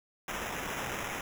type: noise with sample-and-hold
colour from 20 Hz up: white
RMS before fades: -37 dBFS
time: 0.28-1.21 s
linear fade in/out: 2 ms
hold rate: 4410 Hz
effects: none